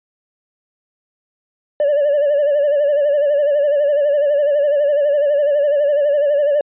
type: tone with vibrato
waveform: triangle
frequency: 579 Hz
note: D5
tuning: 25 cents flat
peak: -9 dBFS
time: 1.8-6.61 s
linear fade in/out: 2 ms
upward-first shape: sine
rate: 12 Hz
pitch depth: 68 cents each way
effects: tanh soft clip ceiling -8 dBFS + resampled to 8000 Hz